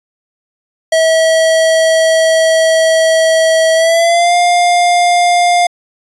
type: tone with pitch glide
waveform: square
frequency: 646 to 704.5 Hz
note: E5 to F5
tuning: -35 to +15 cents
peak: -8 dBFS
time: 0.92-5.67 s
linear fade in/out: 5 ms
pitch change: +150 cents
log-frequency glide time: 3.74-4.35 s
effects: resampled to 24000 Hz